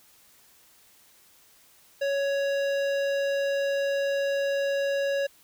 sine tone with hard clipping, 557 Hz, C#5, 8 cents sharp, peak -26 dBFS, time 2.01-5.27 s, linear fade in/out 10 ms, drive 15 dB, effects white hiss -58 dBFS RMS until 5.43 s

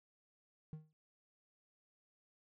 triangle tone with exponential decay, 155.56 Hz, D#3, in tune, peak -39 dBFS, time 0.73-0.93 s, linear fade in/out 0 ms, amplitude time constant 43 ms, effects none

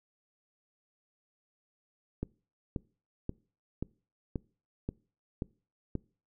click train, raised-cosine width 3 ms, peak -20 dBFS, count 8, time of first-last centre 2.23-5.953 s, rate 1.88 Hz, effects noise-tail reverb RT60 0.4 s tail -24 dB re dry

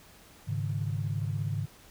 sine chord, Ab suspended fourth, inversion none, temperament equal, 103.83 / 138.59 / 155.56 Hz, Ab2 / Db3 / Eb3, 0 / 0 / 0 cents, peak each -31 / -33 / -35 dBFS, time 0.47-1.66 s, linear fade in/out 20 ms, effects tanh soft clip ceiling -19 dBFS + pink hiss -55 dBFS RMS until 1.9 s

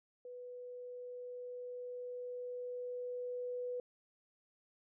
sine tone with level ramp, 493.9 Hz, B4, in tune, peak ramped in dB -46 to -37 dBFS, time 0.25-3.8 s, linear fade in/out 2 ms, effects none

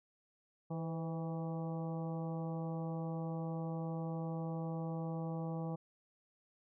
harmonic tone with a mistuned harmonic, 162.5 Hz, E3, 24 cents flat, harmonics 1 / 2 / 3 / 4 / 5 / 6 / 7, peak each -38 / -47 / -46 / -51 / -49 / -57 / -56 dBFS, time 0.7-5.76 s, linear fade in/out 10 ms, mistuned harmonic 3, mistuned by +42 cents, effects none

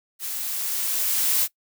blue noise with level ramp, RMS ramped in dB -31 to -20 dBFS, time 0.19-1.48 s, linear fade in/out 50 ms, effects noise-tail reverb RT60 0.1 s tail -21 dB re dry

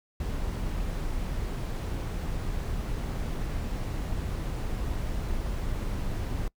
brown noise, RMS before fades -31 dBFS, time 0.2-6.48 s, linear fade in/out 2 ms, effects noise-tail reverb RT60 0.1 s tail -24 dB re dry

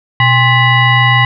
sine tone with frequency modulation, 1050 Hz, C6, 6 cents sharp, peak -6 dBFS, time 0.2-1.25 s, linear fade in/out 2 ms, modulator 927 Hz, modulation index 1.7, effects none

